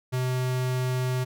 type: tone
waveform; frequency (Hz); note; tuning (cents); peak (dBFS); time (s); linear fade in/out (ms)
square; 127.5; C3; -44; -25; 0.12-1.25; 20
effects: none